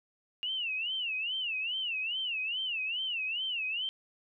sine tone with vibrato, 2803 Hz, F7, 6 cents sharp, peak -31 dBFS, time 0.43-3.89 s, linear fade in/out 0 ms, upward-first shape sine, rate 2.4 Hz, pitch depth 190 cents each way, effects none

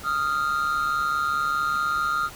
triangle tone pair together, 1241.2 / 1386 Hz, D#6 / F6, -5 / -14 cents, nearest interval major second, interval 191 cents, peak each -23 dBFS, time 0.03-2.3 s, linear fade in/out 50 ms, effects pink hiss -42 dBFS RMS until 2.35 s

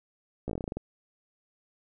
slowing click train, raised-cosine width 2 ms, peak -20 dBFS, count 11, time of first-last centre 0.48-0.77 s, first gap 15 ms, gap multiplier 1.14, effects none

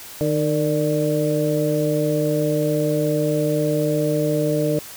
harmonic tone with a mistuned harmonic, 152.8 Hz, D#3, 31 cents flat, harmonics 1 / 2 / 3 / 4, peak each -23 / -23 / -23 / -23 dBFS, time 0.21-4.79 s, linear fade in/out 0 ms, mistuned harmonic 4, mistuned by -58 cents, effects white hiss -38 dBFS RMS until 4.96 s

